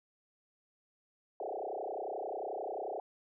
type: tone with frequency modulation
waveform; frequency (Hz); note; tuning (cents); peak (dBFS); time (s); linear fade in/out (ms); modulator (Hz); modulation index
sine; 587.3; D5; 0; -36; 1.4-3; 2; 31.3; 6.6
effects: none